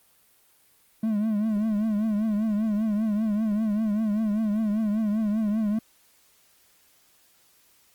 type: tone with vibrato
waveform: triangle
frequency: 213.9 Hz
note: A3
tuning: 49 cents flat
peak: -20 dBFS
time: 1.03-5.79 s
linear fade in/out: 5 ms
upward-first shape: triangle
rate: 5.1 Hz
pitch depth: 100 cents each way
effects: white hiss -61 dBFS RMS until 7.94 s + Opus 32 kbps